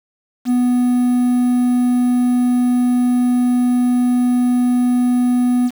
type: tone with quantisation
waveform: triangle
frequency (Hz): 246.9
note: B3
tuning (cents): 0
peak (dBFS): -10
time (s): 0.45-5.71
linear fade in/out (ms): 50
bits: 6
effects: none